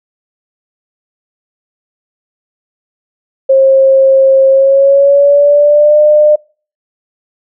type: tone with pitch glide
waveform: sine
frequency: 536 to 601.6 Hz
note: C5 to D5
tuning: +42 to +42 cents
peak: -3 dBFS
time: 3.49-6.36 s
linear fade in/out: 10 ms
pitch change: +200 cents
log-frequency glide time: 4.49-5.99 s
effects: noise-tail reverb RT60 0.4 s tail -25 dB re dry